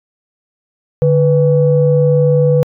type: tone pair together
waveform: sine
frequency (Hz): 146.84 / 493.9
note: D3 / B4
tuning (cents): 0 / 0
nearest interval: octave + major sixth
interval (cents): 2100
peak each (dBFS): -10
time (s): 1.02-2.63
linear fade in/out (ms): 0
effects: tanh soft clip ceiling 0 dBFS